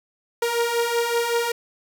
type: beating tone pair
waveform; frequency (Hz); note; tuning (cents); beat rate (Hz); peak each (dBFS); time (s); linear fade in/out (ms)
sawtooth; 466.2 / 471.5; A#4 / A#4; 0 / +20; 5.3; -22 / -18; 0.42-1.52; 5
effects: none